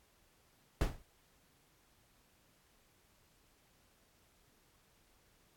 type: noise with exponential decay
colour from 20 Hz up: brown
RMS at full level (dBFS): -25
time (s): 0.81-1.03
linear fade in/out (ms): 2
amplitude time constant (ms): 47
effects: pink hiss -70 dBFS RMS until 5.56 s + AAC 64 kbps